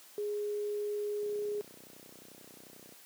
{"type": "tone", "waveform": "sine", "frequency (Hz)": 415.3, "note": "G#4", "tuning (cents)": 0, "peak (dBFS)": -32, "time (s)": [0.18, 1.61], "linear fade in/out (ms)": 0}
{"type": "click train", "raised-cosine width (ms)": 2, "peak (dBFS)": -39, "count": 54, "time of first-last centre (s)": [1.23, 2.923], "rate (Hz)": 31.3}
{"effects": ["white hiss -56 dBFS RMS until 3.05 s", "high-pass 200 Hz 12 dB/octave"]}